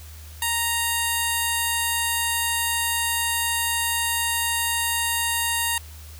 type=tone with notch filter; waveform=5% pulse; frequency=932 Hz; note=A#5; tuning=1 cent flat; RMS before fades=-24 dBFS; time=0.42-5.78 s; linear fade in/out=2 ms; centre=5500 Hz; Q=1.4; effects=added 77 Hz sine -39 dBFS peak until 6.19 s + white hiss -47 dBFS RMS until 6.19 s